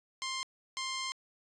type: tone bursts at uneven times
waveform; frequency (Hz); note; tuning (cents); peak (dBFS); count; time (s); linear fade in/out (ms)
10% pulse; 1053; C6; +11; -26; 2; 0.22-0.43 / 0.77-1.12; 0
effects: resampled to 24000 Hz